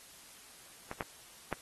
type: clicks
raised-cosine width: 0.5 ms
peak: -24 / -19 / -18 dBFS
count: 3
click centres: 0.914 / 1.008 / 1.527 s
effects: white hiss -55 dBFS RMS until 1.61 s + AAC 32 kbps